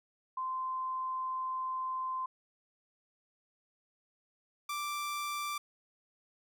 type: tone pair in turn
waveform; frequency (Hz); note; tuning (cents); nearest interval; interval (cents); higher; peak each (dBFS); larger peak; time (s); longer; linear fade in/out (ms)
sine / sawtooth; 1037 / 1174.8; C6 / D6; -16 / 0; major second; 216; second; -33 / -31; second; 0.37-2.26 / 4.69-5.58; first; 5
effects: none